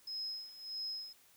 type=tone with tremolo; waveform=sine; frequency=5120 Hz; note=D#8; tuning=49 cents sharp; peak=-37 dBFS; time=0.07-1.13 s; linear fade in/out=5 ms; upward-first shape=sine; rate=1.6 Hz; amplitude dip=80%; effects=white hiss -65 dBFS RMS until 1.36 s